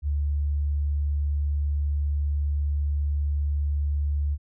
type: tone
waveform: sine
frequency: 72.6 Hz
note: D2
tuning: 19 cents flat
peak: -22 dBFS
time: 0.02-4.38 s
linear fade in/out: 50 ms
effects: none